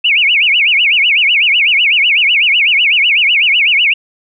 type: tone with vibrato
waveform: sine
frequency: 2530 Hz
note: D#7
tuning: 28 cents sharp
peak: -7 dBFS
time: 0.04-3.94 s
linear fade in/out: 10 ms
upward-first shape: sine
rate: 8 Hz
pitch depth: 280 cents each way
effects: none